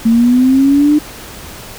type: linear sweep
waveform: sine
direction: up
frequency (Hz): 224.1 to 302.4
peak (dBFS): -6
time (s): 0.05-0.99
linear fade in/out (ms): 10
effects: pink hiss -31 dBFS RMS until 1.78 s